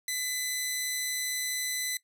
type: tone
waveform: 10% pulse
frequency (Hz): 2007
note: B6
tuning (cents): +27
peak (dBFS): -21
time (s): 0.08-1.97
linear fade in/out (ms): 2
effects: noise-tail reverb RT60 0.1 s tail -18 dB re dry